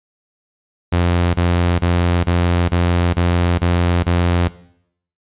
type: tone bursts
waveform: sawtooth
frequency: 87.31 Hz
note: F2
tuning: in tune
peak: -9 dBFS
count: 8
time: 0.92-4.483 s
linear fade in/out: 10 ms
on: 420 ms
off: 29 ms
effects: noise-tail reverb RT60 0.7 s tail -18 dB re dry + resampled to 8000 Hz